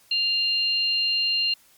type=tone pair together; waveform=sine; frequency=2794 / 4186 Hz; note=F7 / C8; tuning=0 / 0 cents; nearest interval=perfect fifth; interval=700 cents; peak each=-23 dBFS; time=0.11-1.54 s; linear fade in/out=5 ms; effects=white hiss -57 dBFS RMS until 1.77 s + MP3 96 kbps